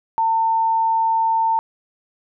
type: tone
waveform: sine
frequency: 900 Hz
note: A5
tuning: 39 cents sharp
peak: -15 dBFS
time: 0.18-1.59 s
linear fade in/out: 0 ms
effects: none